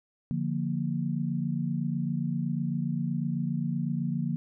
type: chord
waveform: sine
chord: Bb major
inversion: first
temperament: equal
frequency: 146.83 / 174.61 / 233.1 Hz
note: D3 / F3 / Bb3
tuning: 0 / 0 / 0 cents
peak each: -31 / -31 / -32 dBFS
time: 0.31-4.36 s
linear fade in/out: 0 ms
effects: none